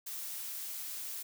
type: noise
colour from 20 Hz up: blue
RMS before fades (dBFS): -41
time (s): 0.06-1.23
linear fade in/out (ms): 10
effects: none